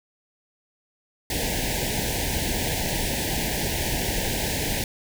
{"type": "band-stop noise", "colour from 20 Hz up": "pink", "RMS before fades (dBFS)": -26, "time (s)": [1.3, 4.84], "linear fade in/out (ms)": 2, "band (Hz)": [930, 1600], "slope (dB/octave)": 96, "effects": []}